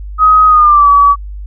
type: tone with pitch glide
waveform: sine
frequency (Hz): 1260 to 1142.2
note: D#6 to D6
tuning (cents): +21 to -49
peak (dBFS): -3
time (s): 0.18-1.16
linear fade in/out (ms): 50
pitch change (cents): -170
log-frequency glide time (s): 0.47-0.89
effects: added 50 Hz sine -22 dBFS peak until 1.46 s